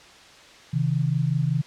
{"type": "tone pair together", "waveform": "sine", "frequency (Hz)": [133.62, 158.9], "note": ["C3", "D#3"], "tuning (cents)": [37, 37], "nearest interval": "minor third", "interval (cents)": 300, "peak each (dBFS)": -23, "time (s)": [0.73, 1.62], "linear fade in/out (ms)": 10, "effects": ["white hiss -48 dBFS RMS until 1.66 s", "low-pass 5000 Hz 12 dB/octave"]}